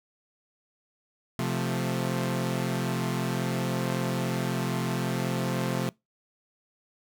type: chord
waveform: sawtooth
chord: F major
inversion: second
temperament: equal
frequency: 130.81 / 174.61 / 220 Hz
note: C3 / F3 / A3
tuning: 0 / 0 / 0 cents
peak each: -26 / -27 / -29 dBFS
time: 1.39-5.89 s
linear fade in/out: 0 ms
effects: noise-tail reverb RT60 0.2 s tail -24 dB re dry